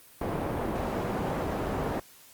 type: low-pass noise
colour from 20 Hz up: white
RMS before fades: -31 dBFS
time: 0.21-2 s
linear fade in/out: 5 ms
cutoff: 670 Hz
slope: 12 dB/octave
effects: white hiss -54 dBFS RMS until 2.33 s + Opus 32 kbps